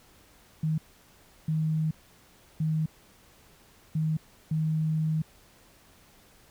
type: tone bursts at uneven times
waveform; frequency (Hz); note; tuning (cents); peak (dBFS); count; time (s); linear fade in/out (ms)
sine; 157.1; D#3; +17; -24; 5; 0.63-0.78 / 1.48-1.91 / 2.6-2.86 / 3.95-4.17 / 4.51-5.22; 5
effects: pink hiss -58 dBFS RMS until 6.5 s